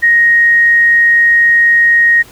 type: tone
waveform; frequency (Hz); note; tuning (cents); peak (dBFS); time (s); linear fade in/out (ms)
sine; 1872; A#6; +7; -5; 0.02-2.23; 20
effects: pink hiss -39 dBFS RMS until 2.31 s